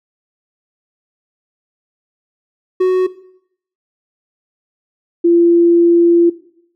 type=tone pair in turn; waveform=triangle / sine; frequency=370 / 341.9 Hz; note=F#4 / F4; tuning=0 / -37 cents; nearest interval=minor second; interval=137 cents; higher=first; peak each=-7 dBFS; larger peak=neither; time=2.8-3.07 / 5.24-6.3 s; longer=second; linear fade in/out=10 ms; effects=noise-tail reverb RT60 0.7 s tail -17 dB re dry